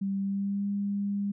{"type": "tone with pitch glide", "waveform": "sine", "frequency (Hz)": [196, 201.3], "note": ["G3", "G3"], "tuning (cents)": [0, 46], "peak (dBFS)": -27, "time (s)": [0.01, 1.32], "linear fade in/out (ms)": 10, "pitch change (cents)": 46, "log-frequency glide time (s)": [0.19, 0.67], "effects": []}